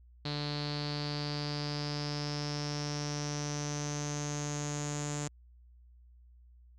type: tone with low-pass filter sweep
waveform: sawtooth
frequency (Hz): 146.83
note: D3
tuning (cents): 0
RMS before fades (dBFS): -36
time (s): 0.25-5.28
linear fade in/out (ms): 5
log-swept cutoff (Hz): 4200 to 7100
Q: 9.1
effects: added 60 Hz sine -55 dBFS peak until 6.78 s